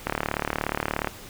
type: click train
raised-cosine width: 0.5 ms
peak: -9 dBFS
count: 38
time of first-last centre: 0.07-1.073 s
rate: 36.9 Hz
effects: pink hiss -43 dBFS RMS until 1.29 s